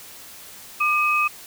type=tone pair together; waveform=sine; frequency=1200 / 2545 Hz; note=D6 / D#7; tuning=+37 / +39 cents; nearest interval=octave + minor second; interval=1302 cents; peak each=-20 dBFS; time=0.8-1.28 s; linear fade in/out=10 ms; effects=white hiss -42 dBFS RMS until 1.46 s